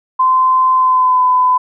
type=tone with pitch glide; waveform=sine; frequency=1032 to 1007.3 Hz; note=C6 to B5; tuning=-24 to +34 cents; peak=-8 dBFS; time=0.19-1.58 s; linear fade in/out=10 ms; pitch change=-42 cents; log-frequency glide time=0.75-1.23 s; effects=none